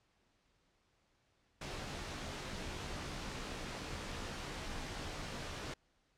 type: noise with comb filter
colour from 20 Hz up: pink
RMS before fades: -43 dBFS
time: 1.61-5.74 s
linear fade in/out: 5 ms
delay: 18 ms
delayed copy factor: -0.55
effects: pink hiss -75 dBFS RMS until 6.17 s + low-pass 6000 Hz 12 dB/octave